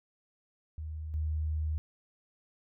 sine tone pair in turn, 77.9 / 77.51 Hz, D#2 / D#2, +3 / -6 cents, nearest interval unison, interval 9 cents, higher first, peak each -36 / -29 dBFS, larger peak second, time 0.78-1.14 / 1.14-1.78 s, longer second, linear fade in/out 0 ms, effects none

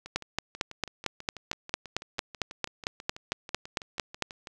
two click trains, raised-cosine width 0.2 ms, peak -10 / -24 dBFS, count 19 / 28, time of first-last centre 0.16-4.223 / 0.06-4.472 s, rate 4.43 / 6.12 Hz, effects none

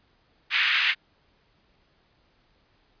white band-pass noise, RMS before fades -23 dBFS, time 0.5-0.95 s, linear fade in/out 50 ms, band 1600 to 3000 Hz, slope 24 dB/octave, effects pink hiss -65 dBFS RMS until 3 s + resampled to 11025 Hz

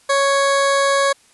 20% pulse tone, 554.4 Hz, C#5, in tune, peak -9 dBFS, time 0.09-1.13 s, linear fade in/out 10 ms, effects white hiss -53 dBFS RMS until 1.33 s + resampled to 24000 Hz

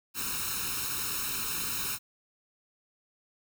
white noise with comb filter, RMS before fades -33 dBFS, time 0.14-1.99 s, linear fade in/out 50 ms, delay 0.75 ms, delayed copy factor +0.9, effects none

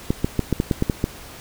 clicks, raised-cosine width 3 ms, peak -5 dBFS, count 9, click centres 0.105 / 0.245 / 0.393 / 0.527 / 0.601 / 0.712 / 0.824 / 0.898 / 1.041 s, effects pink hiss -40 dBFS RMS until 1.4 s

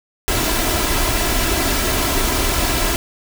pink noise with comb filter, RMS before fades -18 dBFS, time 0.28-2.96 s, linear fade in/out 0 ms, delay 3 ms, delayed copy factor +0.55, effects none

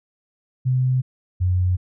sine tone pair in turn, 128.4 / 90.91 Hz, C3 / F#2, -32 / -30 cents, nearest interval tritone, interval 598 cents, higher first, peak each -16 dBFS, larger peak neither, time 0.65-1.02 / 1.4-1.77 s, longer neither, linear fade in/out 20 ms, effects none

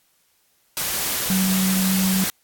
sine tone in noise, 188.5 Hz, F#3, 32 cents sharp, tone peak -18 dBFS, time 1.3-2.24 s, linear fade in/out 0 ms, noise white, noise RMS -24 dBFS, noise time 0.77-2.3 s, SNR +3 dB, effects white hiss -63 dBFS RMS until 2.43 s + AAC 64 kbps

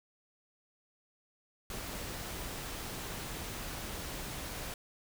pink noise, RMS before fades -41 dBFS, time 1.7-4.74 s, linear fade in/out 2 ms, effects none

